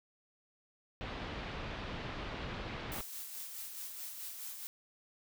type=low-pass noise; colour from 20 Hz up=pink; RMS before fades=-42 dBFS; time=1.01-3.01 s; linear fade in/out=0 ms; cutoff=3800 Hz; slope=24 dB/octave
type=noise with tremolo; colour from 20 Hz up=blue; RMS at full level=-43 dBFS; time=2.92-4.67 s; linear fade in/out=0 ms; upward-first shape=sine; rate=4.7 Hz; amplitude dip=40%
effects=none